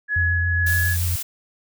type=tone with tremolo; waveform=sine; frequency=1688 Hz; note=G#6; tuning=28 cents sharp; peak=-18 dBFS; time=0.08-0.97 s; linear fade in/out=50 ms; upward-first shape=triangle; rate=2 Hz; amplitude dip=40%
type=tone with vibrato; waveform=sine; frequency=87.2 Hz; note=F2; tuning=2 cents flat; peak=-20 dBFS; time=0.16-1.16 s; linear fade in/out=5 ms; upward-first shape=triangle; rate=7.2 Hz; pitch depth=33 cents each way
type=noise; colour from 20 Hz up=blue; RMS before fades=-28 dBFS; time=0.66-1.23 s; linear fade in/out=10 ms
effects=none